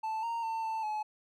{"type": "tone with pitch steps", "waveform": "triangle", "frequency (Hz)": [880, 926, 900, 888, 854], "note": ["A5", "A#5", "A5", "A5", "G#5"], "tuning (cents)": [0, -12, 39, 16, 48], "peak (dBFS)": -30, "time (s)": [0.03, 1.03], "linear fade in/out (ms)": 10, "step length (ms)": 200, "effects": []}